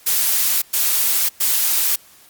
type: noise bursts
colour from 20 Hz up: blue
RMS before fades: -17 dBFS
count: 3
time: 0.06-1.96 s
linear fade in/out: 10 ms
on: 560 ms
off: 110 ms
effects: white hiss -48 dBFS RMS until 2.29 s + Opus 48 kbps